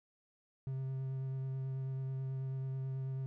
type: tone with vibrato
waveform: triangle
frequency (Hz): 132.8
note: C3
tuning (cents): +26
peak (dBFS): -34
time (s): 0.67-3.26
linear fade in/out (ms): 0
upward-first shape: triangle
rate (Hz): 9.2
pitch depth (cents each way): 15
effects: none